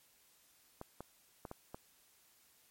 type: clicks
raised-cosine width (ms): 1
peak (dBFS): -30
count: 5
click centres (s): 0.814 / 1.006 / 1.452 / 1.514 / 1.745
effects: white hiss -68 dBFS RMS until 2.7 s + MP3 64 kbps